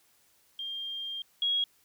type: tone pair in turn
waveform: sine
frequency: 3200 / 3301 Hz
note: G7 / G#7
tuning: +35 / -11 cents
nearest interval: minor second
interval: 54 cents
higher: second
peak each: -34 / -25 dBFS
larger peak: second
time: 0.59-1.22 / 1.42-1.64 s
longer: first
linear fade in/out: 2 ms
effects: white hiss -66 dBFS RMS until 1.84 s